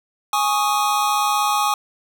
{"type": "chord", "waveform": "square", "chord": "Ab suspended fourth", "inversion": "none", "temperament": "equal", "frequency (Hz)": [830.6, 1108.7, 1244.5], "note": ["Ab5", "Db6", "Eb6"], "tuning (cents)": [0, 0, 0], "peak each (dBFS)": [-21, -23, -23], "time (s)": [0.33, 1.74], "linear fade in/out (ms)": 2, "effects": []}